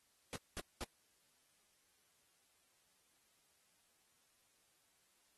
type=noise bursts; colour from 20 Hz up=pink; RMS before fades=-44 dBFS; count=3; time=0.33-0.837 s; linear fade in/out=0 ms; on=29 ms; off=210 ms; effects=white hiss -75 dBFS RMS until 5.37 s + AAC 32 kbps